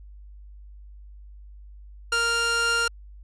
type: tone pair together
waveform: sawtooth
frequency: 466.2 / 1396.9 Hz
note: A#4 / F6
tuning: 0 / 0 cents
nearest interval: octave + perfect fifth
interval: 1900 cents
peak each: -27 / -18 dBFS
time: 2.12-2.88 s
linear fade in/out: 5 ms
effects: added 50 Hz sine -42 dBFS peak until 3.23 s + resampled to 22050 Hz